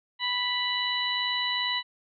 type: harmonic tone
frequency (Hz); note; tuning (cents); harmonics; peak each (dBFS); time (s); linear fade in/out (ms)
987.8; B5; 0; 1 / 2 / 3 / 4; -33 / -31 / -31 / -30; 0.19-1.83; 50
effects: none